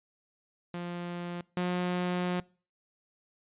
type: tone pair in turn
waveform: sawtooth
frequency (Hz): 174.61 / 179.1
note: F3 / F3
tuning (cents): 0 / +44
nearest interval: unison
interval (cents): 44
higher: second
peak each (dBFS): -31 / -24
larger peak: second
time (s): 0.74-1.41 / 1.57-2.4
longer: second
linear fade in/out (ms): 2
effects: noise-tail reverb RT60 0.4 s tail -24 dB re dry + resampled to 8000 Hz